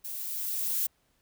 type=noise with level ramp; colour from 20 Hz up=violet; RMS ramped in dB=-38 to -28 dBFS; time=0.04-0.87 s; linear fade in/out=10 ms; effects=pink hiss -71 dBFS RMS until 1.21 s

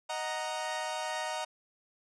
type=chord; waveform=sawtooth; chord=D# minor; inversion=none; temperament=equal; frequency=622.3 / 740 / 932.3 Hz; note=D#5 / F#5 / A#5; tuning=0 / 0 / 0 cents; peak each=-34 / -35 / -33 dBFS; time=0.09-1.45 s; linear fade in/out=10 ms; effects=resampled to 22050 Hz

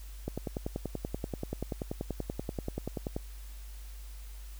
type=click train; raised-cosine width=2 ms; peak=-20 dBFS; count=31; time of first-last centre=0.28-3.165 s; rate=10.4 Hz; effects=added 50 Hz sine -42 dBFS peak until 4.59 s + white hiss -56 dBFS RMS until 4.59 s

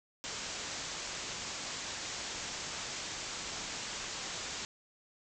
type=low-pass noise; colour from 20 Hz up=white; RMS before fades=-41 dBFS; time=0.24-4.65 s; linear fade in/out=0 ms; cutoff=7600 Hz; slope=96 dB/octave; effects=none

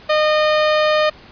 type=tone; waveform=sawtooth; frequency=612 Hz; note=D#5; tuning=29 cents flat; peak=-9 dBFS; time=0.09-1.1 s; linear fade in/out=10 ms; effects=pink hiss -43 dBFS RMS until 1.31 s + resampled to 11025 Hz

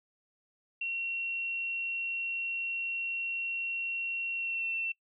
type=tone with pitch glide; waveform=sine; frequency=2732 to 2696 Hz; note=F7 to E7; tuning=-39 to +38 cents; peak=-31 dBFS; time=0.81-4.92 s; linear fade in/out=5 ms; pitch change=-23 cents; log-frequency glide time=4.35-4.71 s; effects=noise-tail reverb RT60 0.1 s tail -22 dB re dry

